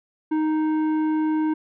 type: tone with tanh clipping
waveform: sine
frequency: 311.1 Hz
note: D#4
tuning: in tune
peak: -21 dBFS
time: 0.31-1.54 s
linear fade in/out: 10 ms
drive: 10 dB
effects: none